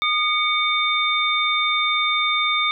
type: tone cluster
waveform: sine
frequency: 1226 / 2244 / 3600 Hz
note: D#6 / C#7 / A7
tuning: -26 / +21 / +39 cents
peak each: -22 dBFS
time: 0.02-2.71 s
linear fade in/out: 0 ms
effects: none